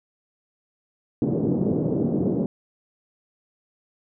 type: band-pass noise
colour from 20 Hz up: pink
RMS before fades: -23 dBFS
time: 1.22-2.46 s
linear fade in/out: 2 ms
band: 140 to 450 Hz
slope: 24 dB/octave
effects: none